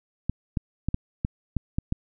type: clicks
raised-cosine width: 5 ms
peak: -12 dBFS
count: 8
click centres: 0.296 / 0.572 / 0.886 / 0.944 / 1.249 / 1.567 / 1.785 / 1.924 s
effects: none